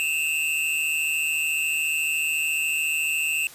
square tone pair together, 2597 / 2751 Hz, E7 / F7, -26 / -27 cents, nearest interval minor second, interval 99 cents, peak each -26 dBFS, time 0-3.47 s, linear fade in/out 0 ms, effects white hiss -45 dBFS RMS until 3.54 s + resampled to 32000 Hz

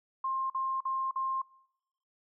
sine tone bursts, 1060 Hz, C6, 22 cents sharp, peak -29 dBFS, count 4, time 0.24-1.418 s, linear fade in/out 5 ms, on 260 ms, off 46 ms, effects noise-tail reverb RT60 0.9 s tail -25 dB re dry

